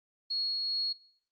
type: tone with tremolo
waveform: sine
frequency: 4320 Hz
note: C#8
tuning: 45 cents flat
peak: -29 dBFS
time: 0.3-0.93 s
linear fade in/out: 10 ms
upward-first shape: triangle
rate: 2.5 Hz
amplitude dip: 25%
effects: noise-tail reverb RT60 0.6 s tail -22 dB re dry + Opus 32 kbps